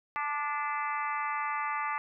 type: harmonic tone with a mistuned harmonic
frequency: 291.5 Hz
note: D4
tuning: 13 cents flat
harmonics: 3 / 4 / 5 / 6 / 7 / 8 / 9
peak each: -35 / -33 / -43 / -42 / -38 / -46 / -46 dBFS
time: 0.16-1.98 s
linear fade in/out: 0 ms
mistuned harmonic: 4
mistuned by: +22 cents
effects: none